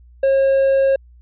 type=tone; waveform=triangle; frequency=541 Hz; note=C#5; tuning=42 cents flat; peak=-10 dBFS; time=0.23-0.96 s; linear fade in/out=5 ms; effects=added 60 Hz sine -43 dBFS peak until 1.21 s + resampled to 8000 Hz